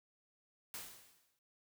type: noise with exponential decay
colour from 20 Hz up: white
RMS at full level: -44 dBFS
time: 0.74-1.39 s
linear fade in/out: 1 ms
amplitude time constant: 140 ms
effects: noise-tail reverb RT60 0.1 s tail -25 dB re dry